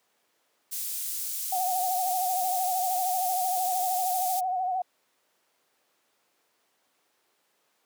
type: high-pass noise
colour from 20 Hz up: pink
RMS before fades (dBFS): -33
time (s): 0.71-4.41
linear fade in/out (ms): 20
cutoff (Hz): 8900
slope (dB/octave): 12
type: tone with vibrato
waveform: sine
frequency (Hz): 740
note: F#5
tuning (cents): 0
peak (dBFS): -25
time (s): 1.52-4.82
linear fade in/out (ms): 5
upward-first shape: sine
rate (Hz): 13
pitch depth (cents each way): 54
effects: pink hiss -70 dBFS RMS until 7.85 s + high-pass 400 Hz 12 dB/octave